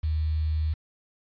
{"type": "tone with quantisation", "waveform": "sine", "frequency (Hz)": 77.78, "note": "D#2", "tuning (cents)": 0, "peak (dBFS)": -23, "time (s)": [0.03, 0.74], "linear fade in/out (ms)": 10, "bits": 8, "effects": ["resampled to 11025 Hz"]}